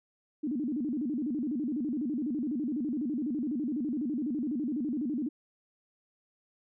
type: tone with vibrato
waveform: sine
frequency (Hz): 269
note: C4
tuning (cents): +48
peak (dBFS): -29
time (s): 0.43-5.29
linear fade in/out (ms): 10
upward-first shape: square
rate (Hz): 12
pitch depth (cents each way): 210
effects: none